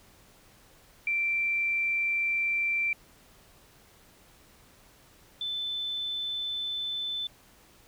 sine tone pair in turn, 2349 / 3520 Hz, D7 / A7, 0 / 0 cents, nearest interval perfect fifth, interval 700 cents, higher second, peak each -25 / -30 dBFS, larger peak first, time 1.07-2.93 / 5.41-7.27 s, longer neither, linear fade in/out 2 ms, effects pink hiss -58 dBFS RMS until 7.87 s

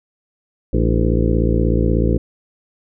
harmonic tone with a mistuned harmonic, 56.5 Hz, A1, 47 cents sharp, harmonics 1 / 2 / 3 / 4 / 5 / 6 / 7 / 8 / 9, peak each -17 / -20 / -22 / -23 / -24 / -25 / -25 / -26 / -27 dBFS, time 0.73-2.18 s, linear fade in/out 5 ms, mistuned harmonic 5, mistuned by +110 cents, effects none

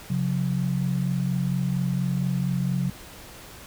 sine tone pair together, 135.71 / 180 Hz, C#3 / F#3, -36 / -47 cents, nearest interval perfect fourth, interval 489 cents, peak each -25 dBFS, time 0.1-2.9 s, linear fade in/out 5 ms, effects pink hiss -44 dBFS RMS until 3.66 s

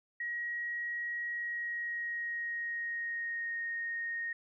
sine tone with pitch glide, 1900 to 1857.7 Hz, A#6 to A#6, +33 to -6 cents, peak -34 dBFS, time 0.2-4.33 s, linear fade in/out 5 ms, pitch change -39 cents, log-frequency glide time 1.29-3.62 s, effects none

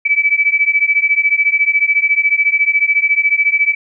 sine beating tone pair, 2292 / 2306 Hz, D7 / D7, -43 / -32 cents, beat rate 14 Hz, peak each -14 / -13 dBFS, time 0.05-3.75 s, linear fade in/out 10 ms, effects none

